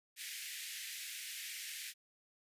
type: high-pass noise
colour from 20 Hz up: pink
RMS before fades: -45 dBFS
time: 0.16-1.94 s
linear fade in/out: 50 ms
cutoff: 1800 Hz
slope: 48 dB/octave
effects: resampled to 32000 Hz